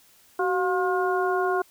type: harmonic tone with a mistuned harmonic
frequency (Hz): 357.3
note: F4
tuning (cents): +40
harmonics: 1 / 2 / 3 / 4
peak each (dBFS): -24 / -27 / -29 / -30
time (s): 0.39-1.62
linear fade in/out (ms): 5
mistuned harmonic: 1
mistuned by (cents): +86
effects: white hiss -57 dBFS RMS until 1.7 s